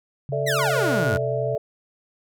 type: tone with pitch glide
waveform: sine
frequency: 138.1 to 128.11 Hz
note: C#3 to C3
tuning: -6 to -36 cents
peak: -27 dBFS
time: 0.29-1.55 s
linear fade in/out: 0 ms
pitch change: -130 cents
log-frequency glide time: 0.63-0.94 s
type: chord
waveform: sine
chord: A suspended fourth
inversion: none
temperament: equal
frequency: 440 / 587.3 / 659.3 Hz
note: A4 / D5 / E5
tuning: 0 / 0 / 0 cents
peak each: -27 dBFS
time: 0.32-1.58 s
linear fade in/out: 5 ms
type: exponential sweep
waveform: sawtooth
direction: down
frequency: 2093 to 80.8 Hz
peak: -19 dBFS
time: 0.46-1.18 s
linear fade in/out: 20 ms
type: tone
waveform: sine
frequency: 1438 Hz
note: F#6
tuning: 50 cents flat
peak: -26 dBFS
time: 0.59-1.17 s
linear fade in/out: 0 ms
effects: none